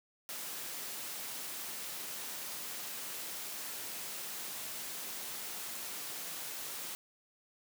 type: high-pass noise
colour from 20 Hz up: white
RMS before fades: -42 dBFS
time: 0.29-6.95 s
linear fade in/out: 0 ms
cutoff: 160 Hz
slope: 12 dB/octave
effects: none